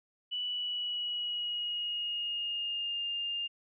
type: tone with pitch glide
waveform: sine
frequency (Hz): 2960 to 2810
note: F#7 to F7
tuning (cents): 0 to +10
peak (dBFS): -32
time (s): 0.31-3.48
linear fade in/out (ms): 20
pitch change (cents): -90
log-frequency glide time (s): 0.42-3.04
effects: none